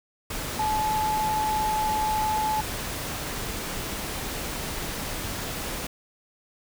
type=tone in noise; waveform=sine; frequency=861 Hz; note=A5; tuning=38 cents flat; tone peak=-23 dBFS; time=0.59-2.61 s; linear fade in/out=5 ms; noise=pink; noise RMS=-32 dBFS; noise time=0.3-5.87 s; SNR=+6 dB; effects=none